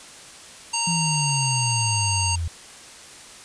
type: harmonic tone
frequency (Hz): 924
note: A#5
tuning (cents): -16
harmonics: 1 / 3 / 5 / 7 / 9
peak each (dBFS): -28 / -28 / -28 / -28 / -28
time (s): 0.73-2.36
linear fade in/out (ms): 10
type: exponential sweep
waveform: sine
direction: down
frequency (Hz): 173.6 to 81.1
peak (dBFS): -23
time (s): 0.87-2.48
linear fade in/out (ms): 5
effects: white hiss -43 dBFS RMS until 3.44 s + resampled to 22050 Hz